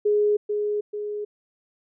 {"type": "tone with echo", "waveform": "sine", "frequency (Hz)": 416.9, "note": "G#4", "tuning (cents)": 7, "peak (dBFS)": -17, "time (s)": [0.05, 0.37], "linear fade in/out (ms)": 10, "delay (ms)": 440, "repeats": 2, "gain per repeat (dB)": -5, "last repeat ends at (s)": 1.25, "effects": []}